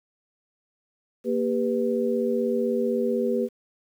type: tone cluster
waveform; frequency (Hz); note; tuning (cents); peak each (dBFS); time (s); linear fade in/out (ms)
sine; 234.6 / 398.3 / 494.2; A#3 / G4 / B4; +11 / +28 / +1; -26; 1.24-3.49; 50
effects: 9-bit